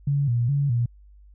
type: tone with vibrato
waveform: sine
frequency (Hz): 130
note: C3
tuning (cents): -11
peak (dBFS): -19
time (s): 0.07-0.86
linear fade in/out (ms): 5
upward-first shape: square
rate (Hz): 2.4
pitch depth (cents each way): 150
effects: added 50 Hz sine -47 dBFS peak until 1.34 s